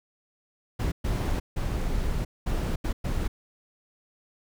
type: noise bursts at uneven times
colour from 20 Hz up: brown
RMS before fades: -27 dBFS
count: 6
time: 0.79-0.92 / 1.04-1.4 / 1.56-2.25 / 2.46-2.76 / 2.84-2.93 / 3.04-3.28 s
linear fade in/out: 10 ms
effects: none